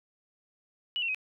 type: tone with pitch steps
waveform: sine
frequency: 2936 / 2724 / 2527 Hz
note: F#7 / F7 / D#7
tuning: -14 / -44 / +26 cents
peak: -28 dBFS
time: 0.96-1.146 s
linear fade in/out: 0 ms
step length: 62 ms
effects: none